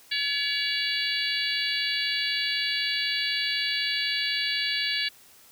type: harmonic tone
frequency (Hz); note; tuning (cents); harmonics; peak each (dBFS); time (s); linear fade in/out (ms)
568; C#5; +42; 3 / 4 / 5 / 6 / 7 / 8; -32 / -32 / -32 / -32 / -32 / -32; 0.11-5.09; 10
effects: white hiss -54 dBFS RMS until 5.51 s